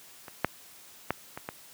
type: clicks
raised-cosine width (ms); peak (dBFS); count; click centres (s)
0.5; -27 / -8 / -11 / -22 / -19; 5; 0.282 / 0.446 / 1.106 / 1.375 / 1.489
effects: white hiss -52 dBFS RMS until 1.73 s + high-pass 80 Hz 12 dB/octave